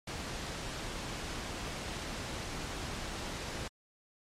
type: noise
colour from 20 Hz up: pink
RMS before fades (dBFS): -39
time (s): 0.07-3.68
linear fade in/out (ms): 5
effects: low-pass 7000 Hz 12 dB/octave + MP3 64 kbps